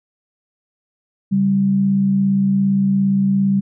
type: tone pair together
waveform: sine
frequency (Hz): 138.59 / 196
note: C#3 / G3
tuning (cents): 0 / 0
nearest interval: tritone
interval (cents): 600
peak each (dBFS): -24 / -13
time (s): 1.31-3.61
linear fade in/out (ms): 20
effects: none